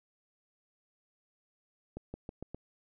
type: accelerating click train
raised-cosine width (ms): 2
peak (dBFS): -27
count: 5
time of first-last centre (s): 1.97-2.546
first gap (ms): 170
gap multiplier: 0.89
effects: none